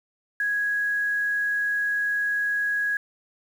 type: tone with quantisation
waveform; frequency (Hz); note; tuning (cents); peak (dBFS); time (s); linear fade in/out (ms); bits
sine; 1661.2; G#6; 0; -22; 0.4-2.97; 2; 8
effects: none